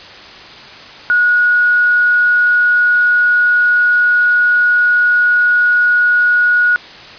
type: tone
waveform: sine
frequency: 1454 Hz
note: F#6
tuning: 31 cents flat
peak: -8 dBFS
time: 1.1-6.76 s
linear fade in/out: 0 ms
effects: white hiss -34 dBFS RMS until 7.18 s + resampled to 11025 Hz